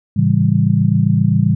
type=chord; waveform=sine; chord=A dominant seventh; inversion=none; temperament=just; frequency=110 / 137.5 / 165 / 198 Hz; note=A2 / C#3 / E3 / G3; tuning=0 / -14 / +2 / +18 cents; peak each=-16 dBFS; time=0.16-1.55 s; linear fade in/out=10 ms; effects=none